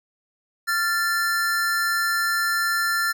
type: tone pair together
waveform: square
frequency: 1381.3 / 1760 Hz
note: F6 / A6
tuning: -19 / 0 cents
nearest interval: major third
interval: 419 cents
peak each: -24 dBFS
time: 0.67-3.13 s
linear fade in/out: 20 ms
effects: none